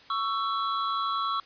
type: tone pair together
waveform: square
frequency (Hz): 1117 / 1328.3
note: C#6 / E6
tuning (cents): +13 / +13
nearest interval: minor third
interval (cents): 300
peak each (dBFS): -29 / -31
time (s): 0.1-1.4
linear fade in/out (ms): 2
effects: white hiss -53 dBFS RMS until 1.45 s + resampled to 11025 Hz